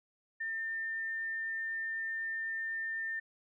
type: tone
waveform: sine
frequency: 1802 Hz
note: A6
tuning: 41 cents sharp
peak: -34 dBFS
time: 0.4-3.2 s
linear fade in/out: 10 ms
effects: none